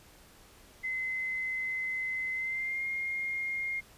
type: tone with pitch glide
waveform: sine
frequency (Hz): 2049 to 2129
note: C7 to C7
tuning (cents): -37 to +30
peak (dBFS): -31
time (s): 0.83-3.81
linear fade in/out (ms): 20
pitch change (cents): +67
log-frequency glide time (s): 2.33-2.84
effects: pink hiss -57 dBFS RMS until 3.97 s + resampled to 32000 Hz